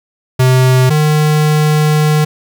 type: tone pair in turn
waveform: square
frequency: 128.7 / 152.26 Hz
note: C3 / D#3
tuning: -28 / -37 cents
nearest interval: minor third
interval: 291 cents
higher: second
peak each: -7 / -9 dBFS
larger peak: first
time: 0.39-0.9 / 0.9-2.25 s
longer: second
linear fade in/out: 10 ms
effects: 8-bit